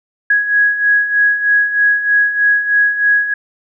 sine beating tone pair, 1661.2 / 1664.4 Hz, G#6 / G#6, 0 / +3 cents, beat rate 3.2 Hz, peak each -17 / -11 dBFS, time 0.3-3.34 s, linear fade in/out 5 ms, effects none

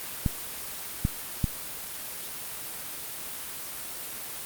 clicks, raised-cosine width 5 ms, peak -11 dBFS, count 3, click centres 0.262 / 1.051 / 1.442 s, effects white hiss -37 dBFS RMS until 4.45 s + Opus 32 kbps

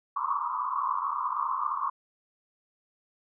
white band-pass noise, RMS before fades -30 dBFS, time 0.16-1.9 s, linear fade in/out 5 ms, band 970 to 1200 Hz, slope 96 dB/octave, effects none

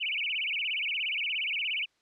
sine tone with vibrato, 2593 Hz, E7, 29 cents flat, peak -28 dBFS, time 0-1.86 s, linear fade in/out 20 ms, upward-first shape sine, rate 17 Hz, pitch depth 280 cents each way, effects white hiss -71 dBFS RMS until 2.01 s + low-pass 5000 Hz 12 dB/octave

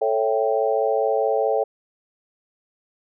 sine chord, A dominant seventh, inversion none, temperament equal, 440 / 554.4 / 659.3 / 784 Hz, A4 / C#5 / E5 / G5, 0 / 0 / 0 / 0 cents, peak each -22 / -23 / -25 / -25 dBFS, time 0.01-1.64 s, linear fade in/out 10 ms, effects none

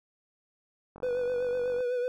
click train, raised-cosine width 1 ms, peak -32 dBFS, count 41, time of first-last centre 0.96-1.806 s, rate 47.3 Hz
triangle tone with vibrato, 493.9 Hz, B4, in tune, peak -25 dBFS, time 1.03-2.08 s, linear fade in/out 0 ms, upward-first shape triangle, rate 8 Hz, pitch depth 45 cents each way
effects none

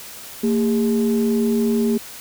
sine tone pair together, 227.4 / 405.2 Hz, A#3 / G#4, -43 / -43 cents, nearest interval minor seventh, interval 1000 cents, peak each -16 / -20 dBFS, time 0.43-1.98 s, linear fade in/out 10 ms, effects tanh soft clip ceiling -10 dBFS + white hiss -37 dBFS RMS until 2.2 s

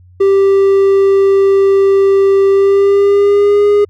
triangle tone with pitch glide, 392 to 411 Hz, G4 to G#4, 0 to -18 cents, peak -4 dBFS, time 0.2-3.85 s, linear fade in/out 10 ms, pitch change +82 cents, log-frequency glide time 2.5-3.66 s, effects added 90 Hz sine -39 dBFS peak until 3.89 s

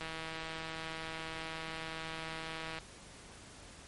click train, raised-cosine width 0.3 ms, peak -25 dBFS, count 448, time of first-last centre 0.01-2.786 s, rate 161 Hz, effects pink hiss -53 dBFS RMS until 3.87 s + MP3 48 kbps

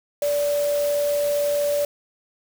sine tone in noise, 580 Hz, D5, 22 cents flat, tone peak -19 dBFS, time 0.22-1.85 s, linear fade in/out 2 ms, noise white, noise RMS -34 dBFS, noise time 0.22-1.85 s, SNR +12 dB, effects none

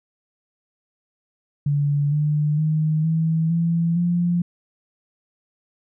sine tone with pitch steps, 144.2 / 149.72 / 155.45 / 161.39 / 167.57 / 173.98 Hz, D3 / D3 / D#3 / E3 / E3 / F3, -31 / +34 / -1 / -36 / +29 / -6 cents, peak -17 dBFS, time 1.66-4.42 s, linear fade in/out 5 ms, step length 460 ms, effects none

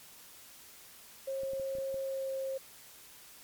sine tone with pitch glide, 539 to 534.7 Hz, C#5 to C5, -49 to +37 cents, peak -33 dBFS, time 1.27-2.58 s, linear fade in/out 10 ms, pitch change -14 cents, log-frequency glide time 2.03-2.3 s
clicks, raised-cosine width 3 ms, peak -38 dBFS, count 6, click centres 1.434 / 1.534 / 1.598 / 1.752 / 1.785 / 1.943 s
effects white hiss -54 dBFS RMS until 3.43 s + MP3 96 kbps

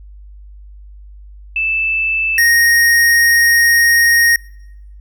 sine / square tone pair in turn, 2637 / 1864.6 Hz, E7 / A#6, 0 / 0 cents, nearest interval tritone, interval 600 cents, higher first, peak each -14 / -9 dBFS, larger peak second, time 1.56-2.38 / 2.38-4.36 s, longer second, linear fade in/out 2 ms, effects noise-tail reverb RT60 1.0 s tail -26 dB re dry + added 50 Hz sine -34 dBFS peak until 5 s

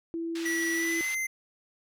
sine tone, 332.3 Hz, E4, 14 cents sharp, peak -30 dBFS, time 0.14-1.01 s, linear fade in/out 0 ms
pink band-pass noise, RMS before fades -42 dBFS, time 0.35-1.15 s, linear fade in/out 5 ms, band 1800 to 5500 Hz, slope 12 dB/octave
square tone with pitch glide, 1946 to 2074 Hz, B6 to C7, -26 to -16 cents, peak -29 dBFS, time 0.45-1.27 s, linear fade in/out 10 ms, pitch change +110 cents, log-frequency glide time 0.74-1.13 s
effects none

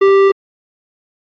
triangle tone with tanh clipping, 392 Hz, G4, in tune, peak -8 dBFS, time 0.01-0.32 s, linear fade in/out 10 ms, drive 17 dB, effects AAC 32 kbps

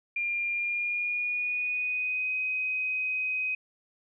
sine tone with pitch glide, 2400 to 2516 Hz, D7 to D#7, +37 to +19 cents, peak -27 dBFS, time 0.16-3.55 s, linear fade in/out 5 ms, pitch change +82 cents, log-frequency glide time 0.54-2.34 s, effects none

